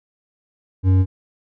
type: tone with hard clipping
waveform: sine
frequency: 93.8 Hz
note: F#2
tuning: 24 cents sharp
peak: -13 dBFS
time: 0.83-1.06 s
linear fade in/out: 50 ms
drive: 7 dB
effects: none